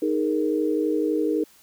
sine chord, D# suspended fourth, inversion none, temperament just, 311.1 / 414.8 / 466.7 Hz, D#4 / G#4 / A#4, 0 / -2 / +2 cents, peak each -23 / -26 / -26 dBFS, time 0.02-1.44 s, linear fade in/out 5 ms, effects white hiss -55 dBFS RMS until 1.62 s

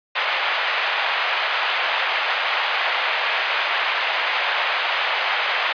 white band-pass noise, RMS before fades -22 dBFS, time 0.15-5.73 s, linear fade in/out 10 ms, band 610 to 3000 Hz, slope 24 dB/octave, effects resampled to 11025 Hz

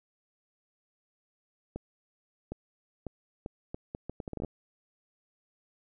accelerating click train, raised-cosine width 2 ms, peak -23 dBFS, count 15, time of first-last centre 1.76-4.447 s, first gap 760 ms, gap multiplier 0.72, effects none

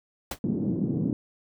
pink noise with exponential decay, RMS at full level -26 dBFS, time 0.31-0.39 s, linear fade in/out 5 ms, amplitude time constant 17 ms
white band-pass noise, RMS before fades -27 dBFS, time 0.44-1.13 s, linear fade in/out 2 ms, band 130 to 280 Hz, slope 24 dB/octave
effects none

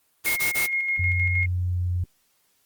white noise bursts, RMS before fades -26 dBFS, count 3, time 0.24-0.672 s, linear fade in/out 20 ms, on 130 ms, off 21 ms
sine tone with tremolo, 2149 Hz, C7, 46 cents sharp, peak -21 dBFS, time 0.26-1.46 s, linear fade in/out 5 ms, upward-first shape square, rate 6.4 Hz, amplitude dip 35%
sine tone with pitch glide, 90 to 89.02 Hz, F#2 to F2, -47 to +34 cents, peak -22 dBFS, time 0.99-2.04 s, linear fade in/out 5 ms, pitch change -19 cents, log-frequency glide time 1.51-1.93 s
effects white hiss -66 dBFS RMS until 2.65 s + Opus 24 kbps

